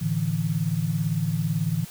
sine chord, A suspended fourth, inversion none, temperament equal, 110 / 146.83 / 164.81 Hz, A2 / D3 / E3, 0 / 0 / 0 cents, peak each -29 / -27 / -25 dBFS, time 0.01-1.85 s, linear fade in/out 10 ms, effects white hiss -44 dBFS RMS until 1.9 s

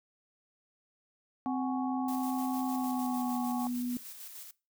sine chord, F# suspended second, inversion none, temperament equal with one note detuned, 747.7 / 830.6 / 1108.7 Hz, F#5 / G#5 / C#6, +18 / 0 / 0 cents, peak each -38 / -38 / -42 dBFS, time 1.46-3.67 s, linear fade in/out 0 ms
sine tone with pitch glide, 259 to 245.2 Hz, C4 to B3, -17 to -12 cents, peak -31 dBFS, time 1.46-3.97 s, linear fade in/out 2 ms, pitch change -95 cents, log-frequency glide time 2.67-3.43 s
blue noise with tremolo, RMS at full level -45 dBFS, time 2.08-4.51 s, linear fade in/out 5 ms, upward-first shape square, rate 6.6 Hz, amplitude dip 35%
effects noise-tail reverb RT60 0.3 s tail -21 dB re dry

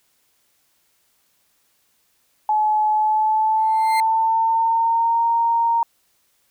sine tone with pitch glide, 855 to 927 Hz, A5 to A#5, -50 to -10 cents, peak -15 dBFS, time 2.49-5.83 s, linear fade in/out 2 ms, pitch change +140 cents, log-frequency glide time 2.9-5.23 s
35% pulse tone with exponential growth, 2093 Hz, C7, in tune, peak -19 dBFS, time 3.57-4 s, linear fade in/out 1 ms, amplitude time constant 93 ms
effects white hiss -64 dBFS RMS until 6.5 s

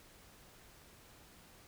silence, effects pink hiss -60 dBFS RMS until 1.67 s

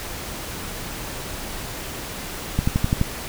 click train, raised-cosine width 5 ms, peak -6 dBFS, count 6, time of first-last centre 2.59-3.014 s, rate 11.8 Hz, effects pink hiss -32 dBFS RMS until 3.28 s

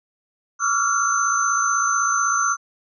sine tone cluster, 1136 / 1347 / 1403 / 6160 Hz, C#6 / E6 / F6 / G8, +42 / +37 / +8 / -31 cents, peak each -23 dBFS, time 0.59-2.57 s, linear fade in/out 50 ms, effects none

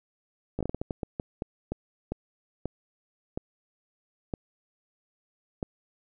slowing click train, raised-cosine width 2 ms, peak -17 dBFS, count 17, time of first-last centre 0.59-5.628 s, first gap 16 ms, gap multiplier 1.34, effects none

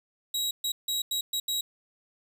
sawtooth tone bursts at uneven times, 3840 Hz, B7, 49 cents flat, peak -24 dBFS, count 6, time 0.34-0.51 / 0.64-0.72 / 0.88-1.02 / 1.11-1.21 / 1.33-1.4 / 1.48-1.61 s, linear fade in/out 5 ms, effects none

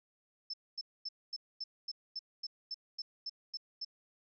sine tone bursts, 5274 Hz, E8, in tune, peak -37 dBFS, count 13, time 0.5-3.848 s, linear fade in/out 5 ms, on 36 ms, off 240 ms, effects none

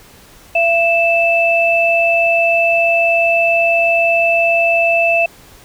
sine tone pair together, 674.7 / 2637 Hz, E5 / E7, +40 / 0 cents, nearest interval 2 octaves, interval 2360 cents, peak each -13 dBFS, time 0.55-5.26 s, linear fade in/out 5 ms, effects pink hiss -43 dBFS RMS until 5.64 s

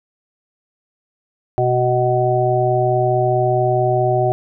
harmonic tone, 124.6 Hz, B2, 16 cents sharp, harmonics 1 / 3 / 5 / 6, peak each -19 / -19 / -19 / -19 dBFS, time 1.58-4.32 s, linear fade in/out 0 ms, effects none

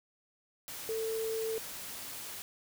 sine tone in noise, 445.5 Hz, A4, 22 cents sharp, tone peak -32 dBFS, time 0.89-1.58 s, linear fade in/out 0 ms, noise white, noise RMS -43 dBFS, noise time 0.68-2.42 s, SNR +8 dB, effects none

